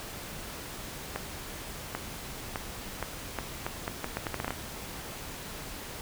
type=accelerating click train; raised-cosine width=0.5 ms; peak=-16 dBFS; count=15; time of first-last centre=1.16-4.506 s; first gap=790 ms; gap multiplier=0.77; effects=pink hiss -41 dBFS RMS until 6.01 s